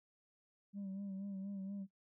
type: tone with vibrato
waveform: sine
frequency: 196 Hz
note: G3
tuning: in tune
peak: -39 dBFS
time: 0.73-1.87 s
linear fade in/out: 50 ms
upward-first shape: sine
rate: 4.2 Hz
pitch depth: 49 cents each way
effects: noise-tail reverb RT60 0.1 s tail -19 dB re dry + tanh soft clip ceiling -40 dBFS